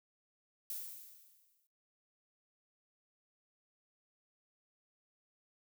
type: noise with exponential decay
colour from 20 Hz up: violet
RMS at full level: -40 dBFS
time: 0.7-1.67 s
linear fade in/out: 1 ms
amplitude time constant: 210 ms
effects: noise-tail reverb RT60 0.6 s tail -26 dB re dry